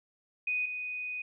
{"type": "tone pair in turn", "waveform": "sine", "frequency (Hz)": [2489, 2489], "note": ["D#7", "D#7"], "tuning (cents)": [0, 0], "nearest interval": "unison", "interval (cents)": 0, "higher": "neither", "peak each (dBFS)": [-28, -34], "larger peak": "first", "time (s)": [[0.47, 0.66], [0.66, 1.22]], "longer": "second", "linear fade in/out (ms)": 5, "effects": []}